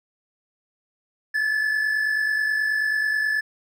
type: tone pair together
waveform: triangle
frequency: 1684 / 1733.3 Hz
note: G#6 / A6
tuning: +24 / -26 cents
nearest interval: unison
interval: 50 cents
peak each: -28 / -19 dBFS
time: 1.34-3.41 s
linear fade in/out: 10 ms
effects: none